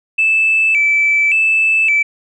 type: tone with vibrato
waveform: sine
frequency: 2468 Hz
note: D#7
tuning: 15 cents flat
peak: -9 dBFS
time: 0.18-2.03 s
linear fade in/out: 10 ms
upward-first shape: square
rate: 0.88 Hz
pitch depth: 110 cents each way
effects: tanh soft clip ceiling -5 dBFS